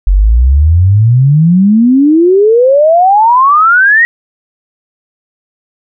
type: exponential sweep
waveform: sine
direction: up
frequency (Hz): 44.56 to 1918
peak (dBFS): -3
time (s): 0.07-4.05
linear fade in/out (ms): 0
effects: none